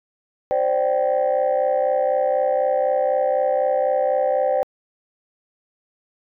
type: chord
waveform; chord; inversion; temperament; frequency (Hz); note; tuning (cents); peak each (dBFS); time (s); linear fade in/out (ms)
sine; C suspended second; none; equal with one note detuned; 523.3 / 587.3 / 775; C5 / D5 / G5; 0 / 0 / -20; -19 / -20 / -22; 0.51-4.63; 0
effects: tanh soft clip ceiling -11 dBFS